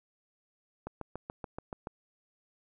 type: click train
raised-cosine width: 1 ms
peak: -24 dBFS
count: 8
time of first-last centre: 0.87-1.871 s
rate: 6.99 Hz
effects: none